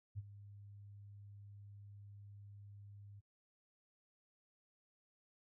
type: tone with ADSR envelope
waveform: sine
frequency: 101.4 Hz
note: G#2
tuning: 41 cents flat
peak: -39 dBFS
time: 0.15-3.21 s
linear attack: 33 ms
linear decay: 34 ms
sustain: -14 dB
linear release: 23 ms
effects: noise-tail reverb RT60 0.2 s tail -26 dB re dry